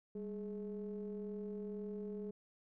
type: ring-modulated tone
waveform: triangle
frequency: 110 Hz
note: A2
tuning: in tune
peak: -36 dBFS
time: 0.15-2.31 s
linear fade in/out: 5 ms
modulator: 309 Hz
effects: none